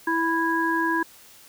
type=harmonic tone; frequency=329.6 Hz; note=E4; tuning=in tune; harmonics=1 / 3 / 5; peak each=-25 / -25 / -25 dBFS; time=0.07-1.03 s; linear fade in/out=5 ms; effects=white hiss -50 dBFS RMS until 1.48 s